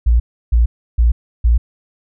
sine tone bursts, 58.27 Hz, A#1, in tune, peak -8 dBFS, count 4, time 0.06-1.58 s, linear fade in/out 10 ms, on 140 ms, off 320 ms, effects none

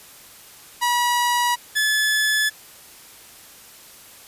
sawtooth tone pair in turn, 967 / 1723 Hz, B5 / A6, -37 / -37 cents, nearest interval minor seventh, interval 1000 cents, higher second, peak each -14 dBFS, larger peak neither, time 0.81-1.56 / 1.75-2.5 s, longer neither, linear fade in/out 20 ms, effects white hiss -45 dBFS RMS until 4.27 s + resampled to 32000 Hz

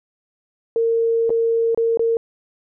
sine tone with dropouts, 458.4 Hz, A#4, 29 cents flat, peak -15 dBFS, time 0.76-2.17 s, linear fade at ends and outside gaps 1 ms, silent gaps 1.295-1.303 / 1.747-1.775 / 1.973-1.994 s, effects none

